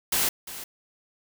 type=noise with echo; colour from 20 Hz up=white; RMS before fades=-24 dBFS; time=0.12-0.29 s; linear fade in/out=5 ms; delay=350 ms; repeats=1; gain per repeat=-14 dB; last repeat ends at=0.64 s; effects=none